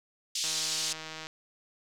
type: band-pass noise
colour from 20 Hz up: white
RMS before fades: -32 dBFS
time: 0.35-0.93 s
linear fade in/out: 5 ms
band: 3200 to 6900 Hz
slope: 24 dB/octave
type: click train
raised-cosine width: 0.2 ms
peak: -23 dBFS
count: 132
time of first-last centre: 0.44-1.269 s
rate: 158 Hz
effects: none